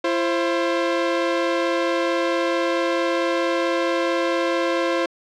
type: tone pair together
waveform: sawtooth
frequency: 338.5 / 530 Hz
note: E4 / C5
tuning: +46 / +22 cents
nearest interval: minor sixth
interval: 776 cents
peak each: -18 dBFS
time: 0.04-5.06 s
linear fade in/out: 5 ms
effects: low-pass 4000 Hz 12 dB/octave